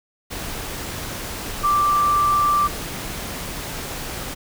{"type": "tone in noise", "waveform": "sine", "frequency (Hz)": 1174.7, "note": "D6", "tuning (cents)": 0, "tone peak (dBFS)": -15, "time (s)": [1.63, 2.68], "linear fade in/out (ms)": 20, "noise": "pink", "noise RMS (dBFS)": -30, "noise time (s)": [0.3, 4.35], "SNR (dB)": 12, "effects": []}